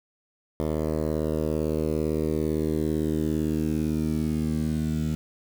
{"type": "tone with low-pass filter sweep", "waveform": "10% pulse", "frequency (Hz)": 77.78, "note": "D#2", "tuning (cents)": 0, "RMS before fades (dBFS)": -26, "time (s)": [0.6, 5.15], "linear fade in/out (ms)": 0, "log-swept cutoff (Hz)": [700, 200], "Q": 2.1, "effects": ["7-bit"]}